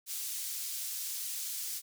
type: high-pass noise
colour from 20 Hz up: pink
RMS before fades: -38 dBFS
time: 0.06-1.82 s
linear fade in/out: 50 ms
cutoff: 5800 Hz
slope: 12 dB/octave
effects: none